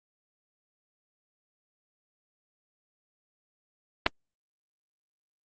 clicks, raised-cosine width 0.3 ms, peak -7 dBFS, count 2, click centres 4.063 / 4.066 s, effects Opus 24 kbps

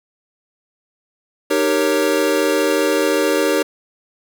square chord, Eb dominant seventh, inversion none, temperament equal with one note detuned, 307 / 392 / 466.2 / 554.4 Hz, Eb4 / G4 / Bb4 / Db5, -23 / 0 / 0 / 0 cents, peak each -21 dBFS, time 1.5-3.63 s, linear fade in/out 10 ms, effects none

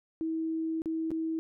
sine tone with dropouts, 322.6 Hz, E4, 37 cents flat, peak -29 dBFS, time 0.21-1.39 s, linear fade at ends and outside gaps 0 ms, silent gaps 0.819-0.858 / 1.106-1.115 s, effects none

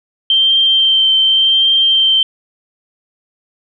sine tone with vibrato, 3136 Hz, G7, in tune, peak -8 dBFS, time 0.3-2.23 s, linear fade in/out 2 ms, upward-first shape triangle, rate 0.88 Hz, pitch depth 16 cents each way, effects none

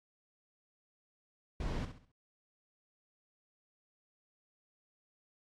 brown noise with echo, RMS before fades -36 dBFS, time 1.6-1.85 s, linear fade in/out 2 ms, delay 67 ms, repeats 4, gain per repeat -9 dB, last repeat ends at 2.118 s, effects low-pass 6000 Hz 12 dB/octave + AAC 64 kbps

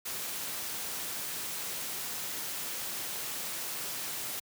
white noise, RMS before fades -37 dBFS, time 0.05-4.4 s, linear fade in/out 10 ms, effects high-pass 100 Hz 12 dB/octave

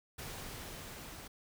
pink noise with level ramp, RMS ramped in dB -44 to -49 dBFS, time 0.18-1.28 s, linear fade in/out 10 ms, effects none

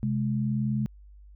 sine tone pair together, 130.81 / 210.8 Hz, C3 / G#3, 0 / +26 cents, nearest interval minor sixth, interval 826 cents, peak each -27 dBFS, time 0.03-0.86 s, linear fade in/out 0 ms, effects added 50 Hz sine -47 dBFS peak until 1.35 s

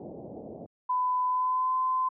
pink low-pass noise, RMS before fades -38 dBFS, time 0-0.66 s, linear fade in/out 2 ms, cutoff 720 Hz, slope 48 dB/octave
sine tone with pitch glide, 1003 to 1027 Hz, B5 to C6, +26 to -33 cents, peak -24 dBFS, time 0.89-2.09 s, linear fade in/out 10 ms, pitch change +41 cents, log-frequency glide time 1.25-1.76 s
effects high-pass 200 Hz 12 dB/octave

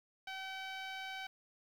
10% pulse tone with low-pass filter, 765 Hz, G5, 42 cents flat, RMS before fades -44 dBFS, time 0.27-1.27 s, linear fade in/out 5 ms, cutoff 3700 Hz, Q 0.65, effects 10-bit

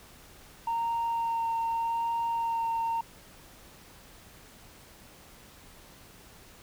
sine tone with vibrato, 921 Hz, A#5, 21 cents flat, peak -25 dBFS, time 0.67-3.01 s, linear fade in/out 5 ms, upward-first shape sine, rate 0.83 Hz, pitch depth 11 cents each way, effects tanh soft clip ceiling -25 dBFS + pink hiss -53 dBFS RMS until 6.62 s

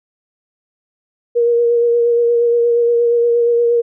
sine tone with vibrato, 472.4 Hz, A#4, 23 cents sharp, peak -10 dBFS, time 1.35-3.82 s, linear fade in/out 20 ms, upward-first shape sine, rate 8.5 Hz, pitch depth 18 cents each way, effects none

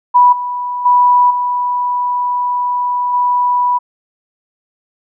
sine tone with level steps, 983 Hz, B5, 8 cents flat, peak -4 / -17 / -6 / -13 / -10 dBFS, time 0.14-3.79 s, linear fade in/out 20 ms, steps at 0.32 / 0.85 / 1.3 / 3.13 s, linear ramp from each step 10 ms, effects none

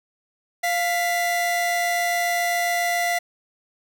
45% pulse tone pair together, 698.5 / 1988.2 Hz, F5 / B6, 0 / +11 cents, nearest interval octave + tritone, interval 1811 cents, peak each -22 / -25 dBFS, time 0.63-3.19 s, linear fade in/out 10 ms, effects none

